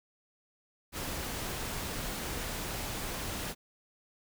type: noise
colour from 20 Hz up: pink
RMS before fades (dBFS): -37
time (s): 0.92-3.55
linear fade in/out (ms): 50
effects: none